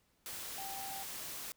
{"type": "tone in noise", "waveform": "sine", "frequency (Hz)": 782, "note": "G5", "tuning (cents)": -4, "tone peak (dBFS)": -44, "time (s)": [0.58, 1.03], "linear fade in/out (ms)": 0, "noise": "white", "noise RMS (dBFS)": -44, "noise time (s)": [0.26, 1.52], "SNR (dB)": -3, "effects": ["pink hiss -74 dBFS RMS until 1.56 s"]}